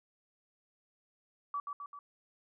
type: tone with echo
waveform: sine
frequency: 1148 Hz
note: D6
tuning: 40 cents flat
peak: -33 dBFS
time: 1.54-1.6 s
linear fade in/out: 2 ms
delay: 130 ms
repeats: 3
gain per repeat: -4 dB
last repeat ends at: 1.99 s
effects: none